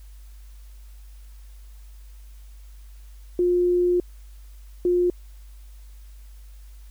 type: tone bursts at uneven times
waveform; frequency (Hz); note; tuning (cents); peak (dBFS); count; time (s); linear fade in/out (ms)
sine; 355.1; F4; +29; -17; 2; 3.39-4 / 4.85-5.1; 2
effects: added 50 Hz sine -41 dBFS peak until 6.9 s + white hiss -59 dBFS RMS until 6.9 s

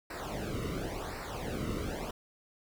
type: noise with flanger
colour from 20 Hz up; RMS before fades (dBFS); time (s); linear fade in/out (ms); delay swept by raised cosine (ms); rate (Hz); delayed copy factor
brown; -37; 0.1-2.11; 5; 0.3 to 1.23; 0.93; -0.85
effects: none

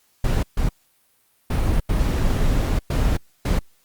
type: noise bursts at uneven times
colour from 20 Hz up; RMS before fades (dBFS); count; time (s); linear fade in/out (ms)
brown; -19; 6; 0.24-0.43 / 0.57-0.69 / 1.5-1.8 / 1.89-2.79 / 2.9-3.17 / 3.45-3.59; 5
effects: white hiss -62 dBFS RMS until 3.84 s + Opus 48 kbps

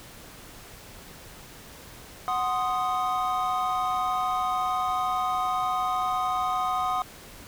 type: chord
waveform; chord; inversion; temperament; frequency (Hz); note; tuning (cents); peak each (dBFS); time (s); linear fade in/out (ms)
triangle; C diminished; second; equal; 740 / 1046.5 / 1244.5; Gb5 / C6 / Eb6; 0 / 0 / 0; -26 / -29 / -26; 2.28-7.02; 0
effects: pink hiss -46 dBFS RMS until 7.47 s

